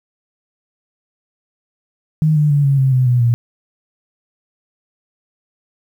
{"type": "tone with pitch steps", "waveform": "sine", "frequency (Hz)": [155.56, 149.65, 143.97, 138.51, 133.25, 128.19, 123.33, 118.64], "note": ["D#3", "D3", "D3", "C#3", "C3", "C3", "B2", "A#2"], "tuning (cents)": [0, 33, -34, -1, 32, -35, -2, 31], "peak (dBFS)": -10, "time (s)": [2.22, 3.34], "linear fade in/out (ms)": 0, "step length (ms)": 140, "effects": ["8-bit"]}